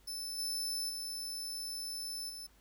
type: tone with level steps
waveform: sawtooth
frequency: 5274 Hz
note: E8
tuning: in tune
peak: -36 / -32 / -36 / -41 dBFS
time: 0.07-2.47 s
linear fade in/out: 10 ms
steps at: 0.38 / 0.89 / 2.29 s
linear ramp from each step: 10 ms
effects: added 50 Hz sine -65 dBFS peak until 2.6 s + pink hiss -67 dBFS RMS until 2.6 s